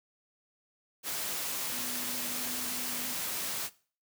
sine tone in noise, 246.9 Hz, B3, in tune, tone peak -45 dBFS, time 1.7-3.17 s, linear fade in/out 50 ms, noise white, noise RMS -35 dBFS, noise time 1.03-3.7 s, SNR -13 dB, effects noise-tail reverb RT60 0.4 s tail -19 dB re dry + high-pass 100 Hz 12 dB/octave

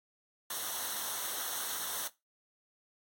white noise with comb filter, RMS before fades -37 dBFS, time 0.5-2.08 s, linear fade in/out 5 ms, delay 0.41 ms, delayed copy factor -0.75, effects noise-tail reverb RT60 0.2 s tail -17 dB re dry + AAC 64 kbps

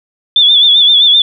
sine tone with vibrato, 3482 Hz, A7, 19 cents flat, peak -4 dBFS, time 0.36-1.22 s, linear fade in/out 2 ms, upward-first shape sine, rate 7.7 Hz, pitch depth 67 cents each way, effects none

